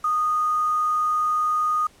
sine tone with quantisation, 1235 Hz, D#6, 13 cents flat, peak -19 dBFS, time 0.04-1.87 s, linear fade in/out 5 ms, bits 7, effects pink hiss -54 dBFS RMS until 2 s + low-pass 11000 Hz 12 dB/octave

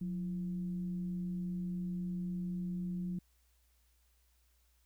sine tone with frequency modulation, 179.6 Hz, F3, 49 cents sharp, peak -35 dBFS, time 0.01-3.19 s, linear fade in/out 5 ms, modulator 154 Hz, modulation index 0.25, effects added 60 Hz sine -69 dBFS peak until 4.85 s + white hiss -75 dBFS RMS until 4.85 s

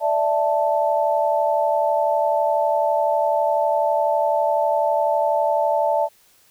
sine chord, D suspended second, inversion none, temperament equal, 587.3 / 659.3 / 880 Hz, D5 / E5 / A5, 0 / 0 / 0 cents, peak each -21 dBFS, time 0-6.09 s, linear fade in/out 50 ms, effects white hiss -56 dBFS RMS until 6.5 s

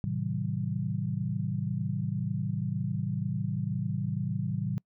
sine chord, A diminished seventh, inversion none, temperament just, 110 / 132 / 158.4 / 190.08 Hz, A2 / C3 / Eb3 / Gb3, 0 / +16 / +31 / +47 cents, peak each -34 dBFS, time 0.04-4.78 s, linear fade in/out 0 ms, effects noise-tail reverb RT60 0.1 s tail -26 dB re dry

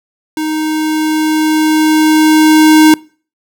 square tone with level ramp, 311.1 Hz, D#4, in tune, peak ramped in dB -15 to -3 dBFS, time 0.37-2.94 s, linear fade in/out 2 ms, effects noise-tail reverb RT60 0.4 s tail -24 dB re dry

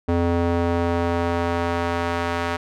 square tone with band-pass filter sweep, 85.6 Hz, F2, 34 cents flat, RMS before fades -22 dBFS, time 0.08-2.57 s, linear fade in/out 10 ms, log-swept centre 410 to 1300 Hz, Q 0.7, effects none

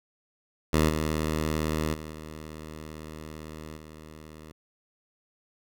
10% pulse tone with level steps, 77.78 Hz, D#2, in tune, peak -12 / -18 / -29 / -31 / -36 dBFS, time 0.73-4.52 s, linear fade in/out 5 ms, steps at 0.88 / 1.93 / 2.11 / 3.76 s, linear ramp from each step 20 ms, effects none

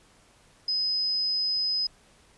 sine tone, 5040 Hz, D#8, 21 cents sharp, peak -24 dBFS, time 0.68-1.87 s, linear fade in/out 5 ms, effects pink hiss -59 dBFS RMS until 2.37 s + resampled to 24000 Hz

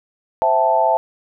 sine chord, A minor seventh, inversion first, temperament equal, 523.3 / 659.3 / 784 / 880 Hz, C5 / E5 / G5 / A5, 0 / 0 / 0 / 0 cents, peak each -22 / -17 / -22 / -16 dBFS, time 0.42-0.97 s, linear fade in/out 0 ms, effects none

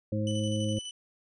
harmonic tone, 106.2 Hz, G#2, 39 cents sharp, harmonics 1 / 2 / 3 / 5, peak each -30 / -32 / -36 / -35 dBFS, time 0.12-0.79 s, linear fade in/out 5 ms
sawtooth tone with tremolo, 2987 Hz, F#7, 16 cents sharp, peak -33 dBFS, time 0.27-0.91 s, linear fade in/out 2 ms, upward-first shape square, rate 12 Hz, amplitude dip 40%
effects resampled to 24000 Hz

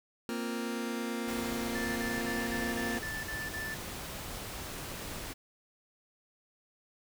sawtooth chord, Bb suspended second, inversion none, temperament just, 233.1 / 262.2 / 349.6 Hz, Bb3 / C4 / F4, 0 / +4 / +2 cents, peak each -31 / -36 / -36 dBFS, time 0.29-2.99 s, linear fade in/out 0 ms
pink noise, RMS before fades -41 dBFS, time 1.27-5.34 s, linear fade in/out 20 ms
triangle tone bursts, 1760 Hz, A6, in tune, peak -35 dBFS, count 8, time 1.75-3.745 s, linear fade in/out 5 ms, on 210 ms, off 45 ms
effects none

